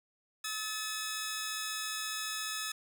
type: tone pair together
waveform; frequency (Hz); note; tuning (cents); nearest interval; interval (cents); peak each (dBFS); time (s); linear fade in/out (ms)
10% pulse; 1279.1 / 1737; D#6 / A6; +47 / -23; perfect fourth; 530; -30 / -29; 0.44-2.72; 5
effects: none